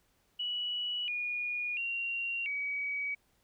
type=tone with pitch steps; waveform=sine; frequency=2939 / 2443 / 2758 / 2269 Hz; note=F#7 / D#7 / F7 / C#7; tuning=-12 / -32 / -22 / +40 cents; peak=-32 dBFS; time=0.39-3.15 s; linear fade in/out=10 ms; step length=690 ms; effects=pink hiss -72 dBFS RMS until 3.43 s